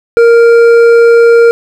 sine tone with hard clipping, 466.2 Hz, A#4, in tune, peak -3 dBFS, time 0.17-1.51 s, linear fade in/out 0 ms, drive 7 dB, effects none

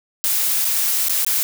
blue noise with dropouts, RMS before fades -19 dBFS, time 0.24-1.43 s, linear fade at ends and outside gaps 0 ms, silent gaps 0.646-0.651 / 1.085-1.095 / 1.248-1.265 s, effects none

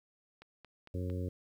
click train, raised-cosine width 0.3 ms, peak -36 dBFS, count 4, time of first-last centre 0.42-1.1 s, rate 4.41 Hz
harmonic tone, 90.7 Hz, F#2, 34 cents flat, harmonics 1 / 2 / 3 / 4 / 5 / 6, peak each -35 / -43 / -43 / -46 / -46 / -48 dBFS, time 0.94-1.29 s, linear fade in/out 5 ms
effects 11-bit

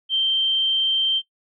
sine tone, 3136 Hz, G7, in tune, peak -17 dBFS, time 0.09-1.22 s, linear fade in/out 50 ms, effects noise-tail reverb RT60 0.1 s tail -17 dB re dry

